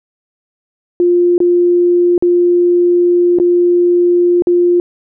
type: tone with dropouts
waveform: sine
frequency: 351.2 Hz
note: F4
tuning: 10 cents sharp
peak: -7 dBFS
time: 1-4.8 s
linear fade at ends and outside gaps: 1 ms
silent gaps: 1.38-1.403 / 2.179-2.224 / 3.387-3.399 / 4.422-4.471 s
effects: none